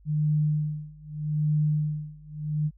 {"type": "tone with tremolo", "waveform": "sine", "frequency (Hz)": 151.4, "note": "D#3", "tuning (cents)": -47, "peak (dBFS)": -20, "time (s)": [0.05, 2.71], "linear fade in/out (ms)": 50, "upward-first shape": "sine", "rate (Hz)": 0.81, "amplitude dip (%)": 95, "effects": ["added 50 Hz sine -52 dBFS peak until 2.77 s"]}